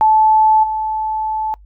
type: tone with level steps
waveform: sine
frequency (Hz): 870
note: A5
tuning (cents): -20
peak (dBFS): -8 / -17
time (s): 0.01-1.54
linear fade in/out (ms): 0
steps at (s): 0.63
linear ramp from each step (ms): 10
effects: noise-tail reverb RT60 0.1 s tail -24 dB re dry + added 50 Hz sine -40 dBFS peak until 1.65 s